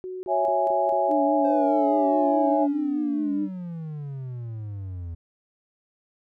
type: tone bursts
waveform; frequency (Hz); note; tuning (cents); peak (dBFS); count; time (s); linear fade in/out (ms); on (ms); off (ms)
sine; 370; F#4; 0; -31; 5; 0.04-1.114; 0; 190; 31
type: chord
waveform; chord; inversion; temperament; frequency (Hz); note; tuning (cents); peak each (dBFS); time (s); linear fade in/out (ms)
sine; C# minor; none; equal; 554.4 / 659.3 / 830.6; C#5 / E5 / G#5; 0 / 0 / 0; -25 / -24 / -24; 0.27-2.68; 50
type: tone with vibrato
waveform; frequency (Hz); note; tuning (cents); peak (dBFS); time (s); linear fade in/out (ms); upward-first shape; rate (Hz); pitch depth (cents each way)
sine; 293.7; D4; 0; -23; 1.08-3.49; 50; triangle; 4.8; 55
type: exponential sweep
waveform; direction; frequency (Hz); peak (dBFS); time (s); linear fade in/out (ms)
triangle; down; 530 to 82.41; -29; 1.44-5.15; 10
effects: none